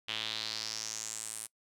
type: tone with band-pass filter sweep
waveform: sawtooth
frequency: 110 Hz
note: A2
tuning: in tune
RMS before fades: -39 dBFS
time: 0.08-1.47 s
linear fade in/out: 10 ms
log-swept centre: 3100 to 9800 Hz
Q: 4
effects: noise-tail reverb RT60 0.1 s tail -23 dB re dry